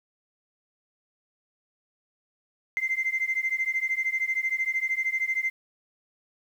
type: beating tone pair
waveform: sine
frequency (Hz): 2075 / 2088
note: C7 / C7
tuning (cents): -15 / -4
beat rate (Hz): 13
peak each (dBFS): -27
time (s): 2.77-5.5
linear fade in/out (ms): 0
effects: tanh soft clip ceiling -18 dBFS + 9-bit